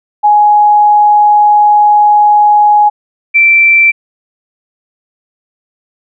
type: tone pair in turn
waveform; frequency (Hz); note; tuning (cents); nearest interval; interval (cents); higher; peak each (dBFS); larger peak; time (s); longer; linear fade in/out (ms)
sine; 835 / 2341; G#5 / D7; +9 / -6; octave + tritone; 1785; second; -3; neither; 0.23-2.9 / 3.34-3.92; first; 20
effects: none